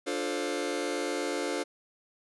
sawtooth chord, D minor seventh, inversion none, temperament just, 293.7 / 352.4 / 440.5 / 528.6 Hz, D4 / F4 / A4 / C5, 0 / +16 / +2 / +18 cents, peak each -31 dBFS, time 0.06-1.64 s, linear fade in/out 20 ms, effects resampled to 24000 Hz

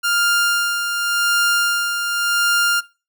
sawtooth tone with tremolo, 1400 Hz, F6, 4 cents sharp, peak -11 dBFS, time 0.03-2.81 s, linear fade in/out 20 ms, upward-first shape sine, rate 0.89 Hz, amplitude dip 50%, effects noise-tail reverb RT60 0.3 s tail -19 dB re dry

